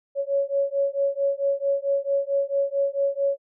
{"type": "beating tone pair", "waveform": "sine", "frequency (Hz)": [554.4, 558.9], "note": ["C#5", "C#5"], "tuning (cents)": [0, 14], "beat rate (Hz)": 4.5, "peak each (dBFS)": -24, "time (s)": [0.15, 3.38], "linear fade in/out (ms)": 50, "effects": []}